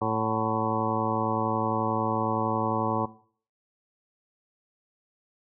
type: harmonic tone with a mistuned harmonic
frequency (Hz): 111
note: A2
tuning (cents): +16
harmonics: 1 / 2 / 3 / 4 / 5 / 7 / 8 / 9 / 10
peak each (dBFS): -33 / -33 / -33 / -33 / -33 / -33 / -33 / -33 / -33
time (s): 0.01-3.06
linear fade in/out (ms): 10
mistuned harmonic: 7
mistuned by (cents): -57
effects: noise-tail reverb RT60 0.5 s tail -18 dB re dry